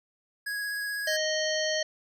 square tone with vibrato, 1661.2 Hz, G#6, in tune, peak -31 dBFS, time 0.46-1.17 s, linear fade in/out 10 ms, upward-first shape sine, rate 16 Hz, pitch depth 11 cents each way
harmonic tone, 622.3 Hz, D#5, in tune, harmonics 1 / 3 / 5 / 7 / 9 / 10, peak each -29 / -32 / -35 / -34 / -38 / -39 dBFS, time 1.07-1.83 s, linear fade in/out 5 ms
effects none

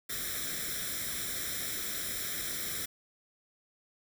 white noise with comb filter, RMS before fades -36 dBFS, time 0.09-2.86 s, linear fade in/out 10 ms, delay 0.54 ms, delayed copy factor +0.8, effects none

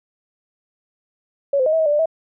sine tone with pitch steps, 560 / 515 / 623 / 647 / 635 / 586 / 594 / 647 Hz, C#5 / C5 / D#5 / E5 / D#5 / D5 / D5 / E5, +18 / -28 / +2 / -32 / +35 / -4 / +20 / -32 cents, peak -14 dBFS, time 1.53-2.058 s, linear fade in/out 5 ms, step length 66 ms, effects none

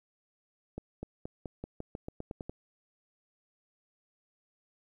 accelerating click train, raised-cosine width 2 ms, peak -25 dBFS, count 12, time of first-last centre 0.78-2.495 s, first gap 250 ms, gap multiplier 0.9, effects 11-bit

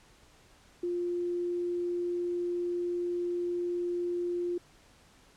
sine tone, 350.7 Hz, F4, 7 cents sharp, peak -29 dBFS, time 0.83-4.58 s, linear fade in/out 5 ms, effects pink hiss -60 dBFS RMS until 5.36 s + low-pass 9000 Hz 12 dB/octave

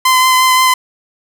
sawtooth tone with vibrato, 1028 Hz, C6, 31 cents flat, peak -4 dBFS, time 0.05-0.74 s, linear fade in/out 5 ms, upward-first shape triangle, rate 5.7 Hz, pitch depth 17 cents each way, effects none

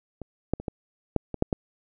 clicks, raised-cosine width 2 ms, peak -23 / -10 / -23 / -16 / -8 / -18 / -7 / -11 dBFS, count 8, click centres 0.217 / 0.536 / 0.6 / 0.682 / 1.163 / 1.343 / 1.424 / 1.528 s, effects none

